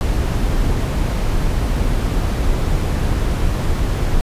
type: noise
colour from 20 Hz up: brown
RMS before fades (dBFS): -17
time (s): 0.01-4.21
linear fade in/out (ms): 0
effects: resampled to 32000 Hz